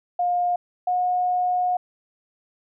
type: tone pair in turn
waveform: sine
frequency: 710 / 723.7 Hz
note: F5 / F#5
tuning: +28 / -39 cents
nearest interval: unison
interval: 33 cents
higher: second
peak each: -19 dBFS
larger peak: neither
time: 0.19-0.56 / 0.87-1.77 s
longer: second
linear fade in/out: 5 ms
effects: none